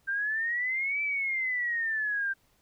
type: exponential two-way sweep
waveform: sine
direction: up then down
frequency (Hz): 1568 to 2331 to 1568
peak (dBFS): -27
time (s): 0.07-2.34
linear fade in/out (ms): 20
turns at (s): 1.02
effects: pink hiss -68 dBFS RMS until 2.61 s